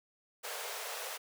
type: high-pass noise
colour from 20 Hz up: pink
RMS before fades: -41 dBFS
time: 0.43-1.18 s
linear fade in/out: 20 ms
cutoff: 420 Hz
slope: 96 dB/octave
effects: none